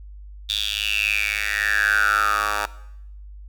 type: tone with high-pass filter sweep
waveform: 10% pulse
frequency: 103.7 Hz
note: G#2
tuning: 2 cents flat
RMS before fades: -22 dBFS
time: 0.49-2.66 s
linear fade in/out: 5 ms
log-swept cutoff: 3600 to 1000 Hz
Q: 9.1
effects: noise-tail reverb RT60 0.8 s tail -18 dB re dry + added 50 Hz sine -37 dBFS peak until 3.48 s